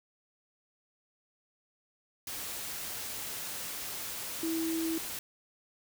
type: tone in noise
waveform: sine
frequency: 326.2 Hz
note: E4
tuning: 18 cents flat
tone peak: -30 dBFS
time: 4.43-4.98 s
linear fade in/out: 2 ms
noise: white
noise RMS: -39 dBFS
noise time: 2.27-5.19 s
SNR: +6 dB
effects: none